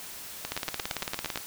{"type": "two click trains", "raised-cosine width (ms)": 0.2, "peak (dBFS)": [-14, -13], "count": [9, 16], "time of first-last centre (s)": [[0.45, 1.375], [0.52, 1.358]], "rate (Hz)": [8.65, 17.9], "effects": ["white hiss -42 dBFS RMS until 1.46 s"]}